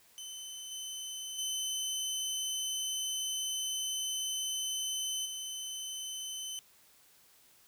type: tone with level steps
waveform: 20% pulse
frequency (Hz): 3047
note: G7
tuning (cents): -50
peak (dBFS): -37 / -34 / -28 / -33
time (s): 0.18-6.59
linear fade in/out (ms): 0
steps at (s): 0.71 / 1.38 / 5.25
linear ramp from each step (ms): 10
effects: white hiss -63 dBFS RMS until 7.67 s